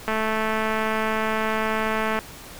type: click train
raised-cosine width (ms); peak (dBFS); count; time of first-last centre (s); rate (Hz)
0.5; -10; 463; 0.08-2.19; 219
effects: pink hiss -41 dBFS RMS until 2.59 s